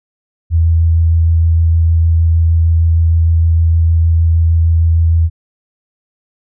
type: tone with vibrato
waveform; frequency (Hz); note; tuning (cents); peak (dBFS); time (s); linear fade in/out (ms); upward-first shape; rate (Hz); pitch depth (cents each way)
sine; 82.41; E2; 0; -7; 0.5-5.3; 50; square; 6.5; 9
effects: none